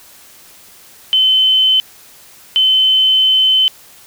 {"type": "tone pair in turn", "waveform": "sine", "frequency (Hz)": [3060, 3060], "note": ["G7", "G7"], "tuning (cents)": [-42, -42], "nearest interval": "unison", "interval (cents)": 0, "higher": "neither", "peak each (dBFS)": -8, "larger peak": "neither", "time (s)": [[1.13, 1.8], [2.56, 3.68]], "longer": "second", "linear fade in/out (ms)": 0, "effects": ["white hiss -42 dBFS RMS until 4.06 s"]}